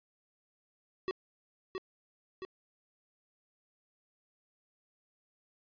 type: tone with echo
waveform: square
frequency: 376.6 Hz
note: F#4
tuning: 31 cents sharp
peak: -32 dBFS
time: 1.08-1.11 s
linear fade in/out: 0 ms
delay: 670 ms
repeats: 2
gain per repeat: -4 dB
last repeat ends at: 2.45 s
effects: resampled to 11025 Hz